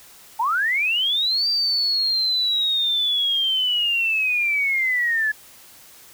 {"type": "linear two-way sweep", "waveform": "sine", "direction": "up then down", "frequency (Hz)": [848, 4698, 1699], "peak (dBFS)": -18, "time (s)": [0.39, 5.32], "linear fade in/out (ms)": 10, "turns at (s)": 1.48, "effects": ["white hiss -47 dBFS RMS until 6.13 s"]}